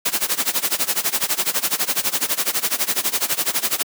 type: noise with tremolo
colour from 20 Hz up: white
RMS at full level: -18 dBFS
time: 0.05-3.83 s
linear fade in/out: 10 ms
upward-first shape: sine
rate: 12 Hz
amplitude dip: 90%
effects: high-pass 200 Hz 12 dB/octave